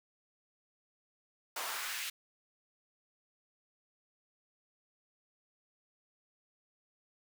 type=noise with high-pass filter sweep; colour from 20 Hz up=pink; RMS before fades=-39 dBFS; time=1.56-2.1 s; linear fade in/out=5 ms; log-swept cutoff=740 to 2400 Hz; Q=1.4; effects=none